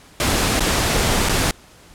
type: noise with dropouts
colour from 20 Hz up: pink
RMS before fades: -18 dBFS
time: 0.2-1.51 s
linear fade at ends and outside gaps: 1 ms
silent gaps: 0.596-0.605 / 1.288-1.294 s
effects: pink hiss -47 dBFS RMS until 1.94 s + low-pass 11000 Hz 12 dB/octave